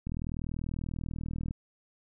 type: click train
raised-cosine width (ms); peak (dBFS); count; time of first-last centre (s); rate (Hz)
5; -23; 59; 0.07-1.509; 40.3
effects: none